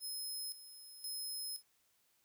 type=tone with tremolo; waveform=20% pulse; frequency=5140 Hz; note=E8; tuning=45 cents flat; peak=-35 dBFS; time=0-1.63 s; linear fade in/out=50 ms; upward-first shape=square; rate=0.96 Hz; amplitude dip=75%; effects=white hiss -75 dBFS RMS until 2.24 s